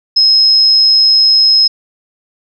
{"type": "tone", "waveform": "sine", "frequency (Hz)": 5140, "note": "E8", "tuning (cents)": -45, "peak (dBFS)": -5, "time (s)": [0.16, 1.68], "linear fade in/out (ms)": 10, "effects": []}